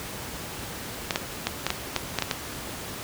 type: clicks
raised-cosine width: 0.2 ms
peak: -6 dBFS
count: 9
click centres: 1.108 / 1.159 / 1.47 / 1.666 / 1.704 / 1.963 / 2.187 / 2.223 / 2.312 s
effects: pink hiss -36 dBFS RMS until 3.03 s + high-pass 60 Hz 12 dB/octave